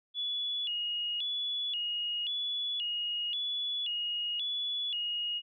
sine tone with vibrato, 3136 Hz, G7, in tune, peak -31 dBFS, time 0.14-5.42 s, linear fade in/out 50 ms, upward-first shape square, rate 0.94 Hz, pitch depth 150 cents each way, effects none

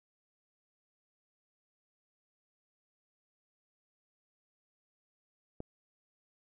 click, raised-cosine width 2 ms, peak -27 dBFS, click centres 5.604 s, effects none

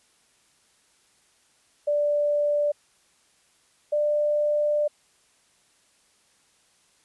sine tone pair in turn, 587 / 593.8 Hz, D5 / D5, -1 / +19 cents, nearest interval unison, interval 20 cents, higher second, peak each -20 dBFS, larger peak neither, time 1.87-2.72 / 3.92-4.88 s, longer second, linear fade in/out 10 ms, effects white hiss -63 dBFS RMS until 7.04 s + resampled to 24000 Hz

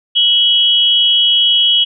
sine tone pair together, 2960 / 3282 Hz, F#7 / G#7, 0 / -21 cents, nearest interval major second, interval 179 cents, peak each -11 dBFS, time 0.15-1.85 s, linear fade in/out 20 ms, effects none

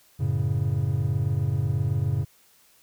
triangle chord, F# minor, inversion none, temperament just, 92.5 / 111 / 138.75 Hz, F#2 / A2 / C#3, 0 / +16 / +2 cents, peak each -26 / -24 / -24 dBFS, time 0.19-2.25 s, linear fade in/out 20 ms, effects white hiss -59 dBFS RMS until 2.82 s

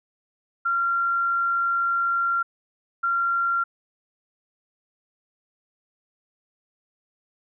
sine tone bursts at uneven times, 1378 Hz, F6, 24 cents flat, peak -20 dBFS, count 2, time 0.65-2.43 / 3.03-3.64 s, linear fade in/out 10 ms, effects none

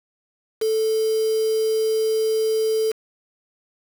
sine tone with quantisation, 440 Hz, A4, in tune, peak -18 dBFS, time 0.61-2.92 s, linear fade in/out 10 ms, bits 5, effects none

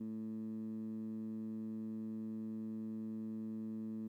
15% pulse tone with band-pass filter, 110 Hz, A2, in tune, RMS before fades -43 dBFS, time 0-4.08 s, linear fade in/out 10 ms, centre 240 Hz, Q 6.2, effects 13-bit

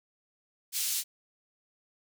white band-pass noise, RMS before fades -31 dBFS, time 0.72-1.04 s, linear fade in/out 50 ms, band 3600 to 13000 Hz, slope 12 dB/octave, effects none

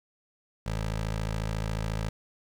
15% pulse tone with notch filter, 54.1 Hz, A1, 29 cents flat, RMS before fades -31 dBFS, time 0.66-2.09 s, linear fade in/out 5 ms, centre 260 Hz, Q 2, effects low-pass 9000 Hz 12 dB/octave + 9-bit

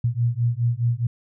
sine beating tone pair, 116.54 / 121.34 Hz, A#2 / B2, 0 / -30 cents, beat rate 4.8 Hz, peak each -22 dBFS, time 0.04-1.07 s, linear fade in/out 5 ms, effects none

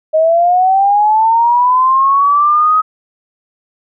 sine linear sweep, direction up, 622 to 1270 Hz, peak -7 dBFS, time 0.13-2.82 s, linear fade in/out 20 ms, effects none

